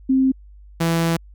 sine / sawtooth tone pair in turn, 263.8 / 166.18 Hz, C4 / E3, +14 / +14 cents, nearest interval minor sixth, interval 800 cents, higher first, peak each -13 dBFS, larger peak neither, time 0.09-0.32 / 0.8-1.17 s, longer second, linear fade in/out 10 ms, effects added 50 Hz sine -41 dBFS peak until 1.34 s

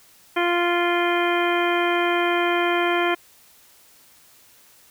harmonic tone, 348.1 Hz, F4, 6 cents flat, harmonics 1 / 2 / 3 / 4 / 5 / 6 / 7 / 9, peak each -22 / -25 / -27 / -28 / -29 / -30 / -30 / -32 dBFS, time 0.36-3.15 s, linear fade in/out 10 ms, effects white hiss -53 dBFS RMS until 4.9 s

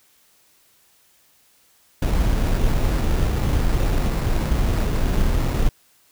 brown noise with sample-and-hold, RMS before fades -19 dBFS, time 2.02-5.69 s, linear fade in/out 5 ms, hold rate 3150 Hz, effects white hiss -58 dBFS RMS until 6.11 s

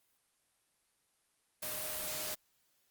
sine tone in noise, 615 Hz, D#5, 20 cents flat, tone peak -48 dBFS, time 1.62-2.35 s, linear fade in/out 10 ms, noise white, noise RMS -39 dBFS, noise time 1.62-2.35 s, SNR -12 dB, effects white hiss -75 dBFS RMS until 2.9 s + Opus 32 kbps

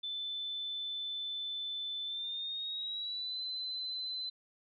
sine tone with pitch glide, 3520 to 4043 Hz, A7 to B7, 0 to +40 cents, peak -36 dBFS, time 0.03-4.3 s, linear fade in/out 10 ms, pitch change +240 cents, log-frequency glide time 2.05-3.39 s, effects none

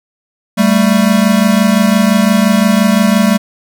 square tone pair together, 196 / 221.8 Hz, G3 / A3, 0 / +14 cents, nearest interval major second, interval 214 cents, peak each -11 dBFS, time 0.57-3.38 s, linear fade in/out 20 ms, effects none

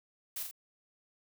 blue noise with echo, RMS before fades -38 dBFS, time 0.36-0.43 s, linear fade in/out 5 ms, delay 41 ms, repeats 2, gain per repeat -4 dB, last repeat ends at 0.512 s, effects none

